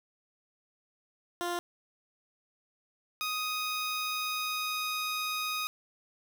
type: tone pair in turn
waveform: 15% pulse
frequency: 349.2 / 1248.4 Hz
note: F4 / D#6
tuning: 0 / +5 cents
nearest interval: octave + minor seventh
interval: 2205 cents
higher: second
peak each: -25 dBFS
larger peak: neither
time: 1.41-1.59 / 3.21-5.67 s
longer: second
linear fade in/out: 0 ms
effects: none